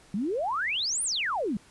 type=exponential two-way sweep; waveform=sine; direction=up then down; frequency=182.5 to 9956 to 182.5 Hz; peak=-26 dBFS; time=0.14-1.57 s; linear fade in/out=2 ms; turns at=1.03 s; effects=pink hiss -56 dBFS RMS until 1.7 s + resampled to 24000 Hz